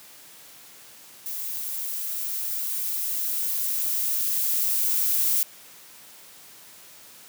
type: noise with level ramp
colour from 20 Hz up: violet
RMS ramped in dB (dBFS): -32 to -22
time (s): 1.26-5.43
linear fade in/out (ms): 0
effects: white hiss -48 dBFS RMS until 7.28 s + high-pass 100 Hz 12 dB/octave